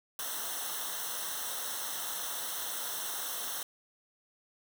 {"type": "noise with comb filter", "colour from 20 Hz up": "white", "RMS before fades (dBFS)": -37, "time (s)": [0.19, 3.63], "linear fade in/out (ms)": 2, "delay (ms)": 0.42, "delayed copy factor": -0.9, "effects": []}